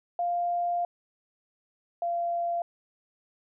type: tone pair in turn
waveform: sine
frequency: 698.5 / 688.5 Hz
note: F5 / F5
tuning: 0 / -25 cents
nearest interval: unison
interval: 25 cents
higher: first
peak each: -25 / -26 dBFS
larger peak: first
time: 0.19-0.85 / 2.02-2.62 s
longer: first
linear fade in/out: 2 ms
effects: none